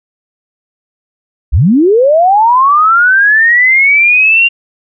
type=linear sweep; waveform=sine; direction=up; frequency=46.25 to 2794 Hz; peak=-4 dBFS; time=1.52-4.49 s; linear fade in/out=20 ms; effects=none